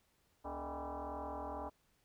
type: tone with frequency modulation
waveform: sine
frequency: 110 Hz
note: A2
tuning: in tune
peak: -40 dBFS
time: 0.44-1.7 s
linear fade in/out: 20 ms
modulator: 178 Hz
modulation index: 5.6
effects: pink hiss -75 dBFS RMS until 2.04 s